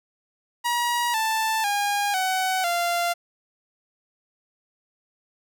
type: tone with pitch steps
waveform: sawtooth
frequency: 957 / 882.7 / 814.1 / 750.8 / 692.5 Hz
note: A#5 / A5 / G#5 / F#5 / F5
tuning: +45 / +5 / -35 / +25 / -15 cents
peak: -18 dBFS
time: 0.64-3.14 s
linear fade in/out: 20 ms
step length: 500 ms
effects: none